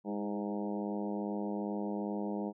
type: harmonic tone with a mistuned harmonic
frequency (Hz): 102.5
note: G#2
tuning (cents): -22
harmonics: 2 / 3 / 4 / 5 / 6 / 7 / 8 / 9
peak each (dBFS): -36 / -40 / -42 / -44 / -46 / -47 / -48 / -49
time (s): 0.04-2.53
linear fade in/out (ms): 50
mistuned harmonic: 3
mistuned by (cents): +41
effects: none